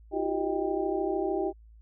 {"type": "tone cluster", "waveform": "sine", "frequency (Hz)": [323.9, 356.9, 390.2, 625, 792], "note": ["E4", "F4", "G4", "D#5", "G5"], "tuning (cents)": [-30, 38, -8, 8, 18], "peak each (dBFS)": [-33, -33, -30, -35, -35], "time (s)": [0.11, 1.53], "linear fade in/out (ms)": 50, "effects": ["added 55 Hz sine -50 dBFS peak until 1.81 s"]}